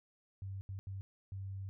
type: tone bursts at uneven times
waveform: sine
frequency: 97 Hz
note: G2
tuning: 18 cents flat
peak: -40 dBFS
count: 4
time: 0.42-0.61 / 0.69-0.79 / 0.87-1.01 / 1.32-1.69 s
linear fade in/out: 0 ms
effects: none